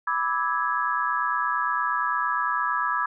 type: chord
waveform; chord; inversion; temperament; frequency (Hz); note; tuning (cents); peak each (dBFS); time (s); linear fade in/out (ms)
sine; E dominant seventh; second; equal with one note detuned; 987.8 / 1174.7 / 1303.4 / 1661.2; B5 / D6 / E6 / G#6; 0 / 0 / -20 / 0; -28; 0.07-3.06; 5
effects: none